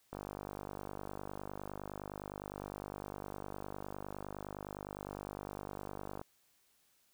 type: click train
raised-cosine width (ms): 1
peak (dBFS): -28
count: 304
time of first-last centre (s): 0.13-6.214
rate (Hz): 49.8
effects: white hiss -72 dBFS RMS until 7.13 s